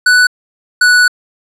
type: tone pair in turn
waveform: square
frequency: 1486 / 1477.4 Hz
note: F#6 / F#6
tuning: +7 / -3 cents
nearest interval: unison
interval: 10 cents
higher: first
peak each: -6 dBFS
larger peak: neither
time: 0.06-0.27 / 0.81-1.08 s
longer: second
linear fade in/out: 5 ms
effects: low-pass 9000 Hz 12 dB/octave